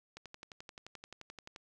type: click train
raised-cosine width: 0.2 ms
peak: -30 dBFS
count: 17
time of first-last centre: 0.17-1.561 s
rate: 11.5 Hz
effects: none